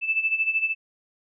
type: tone with tremolo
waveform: sine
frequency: 2635 Hz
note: E7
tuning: 1 cent flat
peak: -18 dBFS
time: 0.01-0.75 s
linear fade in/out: 50 ms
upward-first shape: sine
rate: 13 Hz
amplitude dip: 75%
effects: none